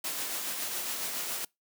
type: noise with tremolo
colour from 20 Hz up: white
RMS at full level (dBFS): -33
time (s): 0.04-1.45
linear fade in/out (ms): 5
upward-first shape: triangle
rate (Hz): 7.2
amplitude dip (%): 35
effects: noise-tail reverb RT60 0.2 s tail -26 dB re dry + high-pass 200 Hz 12 dB/octave